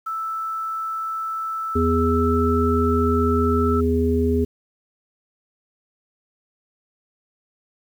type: tone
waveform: sine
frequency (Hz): 1318.5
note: E6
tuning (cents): 0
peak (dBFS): -24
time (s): 0.06-3.81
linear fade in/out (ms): 10
type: harmonic tone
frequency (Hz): 82.41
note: E2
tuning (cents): 0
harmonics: 1 / 3 / 5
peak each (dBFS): -21 / -21 / -21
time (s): 1.75-4.45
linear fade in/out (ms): 10
effects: 8-bit